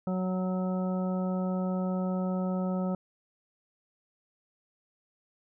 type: harmonic tone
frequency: 185 Hz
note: F#3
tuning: in tune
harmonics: 1 / 2 / 3 / 4 / 5 / 7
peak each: -28 / -40 / -36 / -42 / -46 / -44 dBFS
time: 0.07-2.95 s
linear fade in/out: 2 ms
effects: none